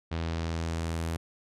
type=tone with low-pass filter sweep; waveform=sawtooth; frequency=82.41 Hz; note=E2; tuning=in tune; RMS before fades=-32 dBFS; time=0.11-1.17 s; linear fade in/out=10 ms; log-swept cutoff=3900 to 12000 Hz; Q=1.2; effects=none